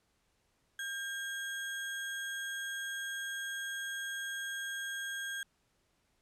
sine tone with sample-and-hold, 1600 Hz, G6, 35 cents sharp, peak -36 dBFS, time 0.79-5.43 s, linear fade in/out 2 ms, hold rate 4900 Hz, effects pink hiss -75 dBFS RMS until 6.21 s + low-pass 11000 Hz 12 dB/octave

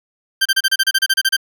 20% pulse tone bursts, 1568 Hz, G6, in tune, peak -7 dBFS, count 13, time 0.41-1.367 s, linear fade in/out 10 ms, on 45 ms, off 31 ms, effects none

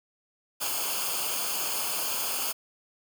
white noise with comb filter, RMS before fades -30 dBFS, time 0.6-2.53 s, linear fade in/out 20 ms, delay 0.52 ms, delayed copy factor -0.75, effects none

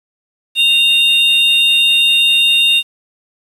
triangle tone pair together, 2783 / 3678 Hz, F7 / A#7, -7 / -24 cents, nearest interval perfect fourth, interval 483 cents, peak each -10 dBFS, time 0.55-2.83 s, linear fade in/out 50 ms, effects resampled to 32000 Hz + 7-bit

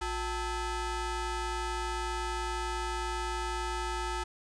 25% pulse ring-modulated tone, 415.3 Hz, G#4, in tune, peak -25 dBFS, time 0.01-4.24 s, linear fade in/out 10 ms, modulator 471 Hz, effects resampled to 22050 Hz

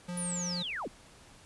square tone, 177 Hz, F3, 23 cents sharp, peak -36 dBFS, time 0.08-0.63 s, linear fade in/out 10 ms
sine linear sweep, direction down, 9956 to 146.83 Hz, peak -34 dBFS, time 0.17-0.88 s, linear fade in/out 5 ms
effects pink hiss -56 dBFS RMS until 1.45 s + resampled to 24000 Hz

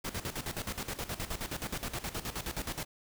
pink noise with tremolo, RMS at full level -36 dBFS, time 0.04-2.85 s, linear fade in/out 10 ms, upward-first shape square, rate 9.5 Hz, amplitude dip 75%, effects none

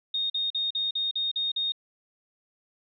sine tone bursts, 3700 Hz, A#7, 14 cents flat, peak -25 dBFS, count 8, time 0.14-1.721 s, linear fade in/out 5 ms, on 160 ms, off 43 ms, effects none

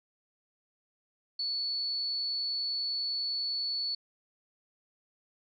sine tone, 4435 Hz, C#8, in tune, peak -30 dBFS, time 1.39-3.95 s, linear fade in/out 5 ms, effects none

